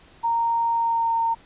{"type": "tone with pitch glide", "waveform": "sine", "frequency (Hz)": [927, 916.4], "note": ["A#5", "A#5"], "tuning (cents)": [-10, -30], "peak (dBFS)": -19, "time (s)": [0.23, 1.35], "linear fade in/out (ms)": 20, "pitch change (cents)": -20, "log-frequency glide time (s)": [0.71, 1.16], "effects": ["pink hiss -52 dBFS RMS until 1.45 s", "resampled to 8000 Hz"]}